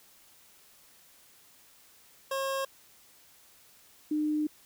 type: tone pair in turn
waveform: 25% pulse / sine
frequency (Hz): 540 / 303.1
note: C#5 / D#4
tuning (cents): -45 / -45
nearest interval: minor seventh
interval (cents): 1000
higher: first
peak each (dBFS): -26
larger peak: neither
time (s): 2.31-2.65 / 4.11-4.47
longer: second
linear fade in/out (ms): 5
effects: white hiss -59 dBFS RMS until 4.65 s